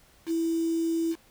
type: tone with quantisation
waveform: sine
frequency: 329.6 Hz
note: E4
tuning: in tune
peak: -24 dBFS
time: 0.26-1.16 s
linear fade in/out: 50 ms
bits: 7
effects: pink hiss -59 dBFS RMS until 1.3 s